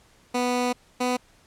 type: tone pair in turn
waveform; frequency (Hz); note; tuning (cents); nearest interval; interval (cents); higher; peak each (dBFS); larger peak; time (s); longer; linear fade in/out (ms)
15% pulse; 246.9 / 249.3; B3 / B3; 0 / +16; unison; 16; second; -16; neither; 0.34-0.73 / 1-1.17; first; 10
effects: pink hiss -58 dBFS RMS until 1.46 s + low-pass 10000 Hz 12 dB/octave